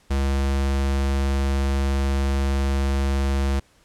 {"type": "tone", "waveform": "square", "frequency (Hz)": 68.4, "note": "C#2", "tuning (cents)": -23, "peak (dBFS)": -20, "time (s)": [0.1, 3.6], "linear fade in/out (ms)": 10, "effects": ["pink hiss -58 dBFS RMS until 3.84 s", "low-pass 10000 Hz 12 dB/octave"]}